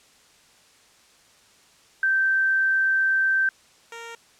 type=tone pair in turn; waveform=sine / 10% pulse; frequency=1558 / 463.2 Hz; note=G6 / A#4; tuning=-11 / -11 cents; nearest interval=octave + major sixth; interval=2100 cents; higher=first; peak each=-18 / -28 dBFS; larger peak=first; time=2.03-3.49 / 3.92-4.15 s; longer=first; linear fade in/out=2 ms; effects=white hiss -56 dBFS RMS until 4.39 s + low-pass 8000 Hz 12 dB/octave